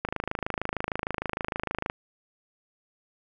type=click train; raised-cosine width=0.5 ms; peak=-13 dBFS; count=50; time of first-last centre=0.05-1.899 s; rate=26.5 Hz; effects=none